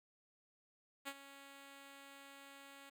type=tone with ADSR envelope; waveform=5% pulse; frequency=277.2 Hz; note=C#4; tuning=in tune; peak=-30 dBFS; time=1.05-2.9 s; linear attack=28 ms; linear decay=54 ms; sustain=-14 dB; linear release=10 ms; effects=none